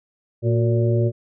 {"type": "harmonic tone with a mistuned harmonic", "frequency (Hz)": 115.3, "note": "A#2", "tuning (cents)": -19, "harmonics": [1, 2, 3, 4, 5], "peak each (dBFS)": [-17, -29, -23, -30, -27], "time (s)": [0.42, 1.12], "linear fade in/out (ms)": 50, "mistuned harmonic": 3, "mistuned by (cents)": 77, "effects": []}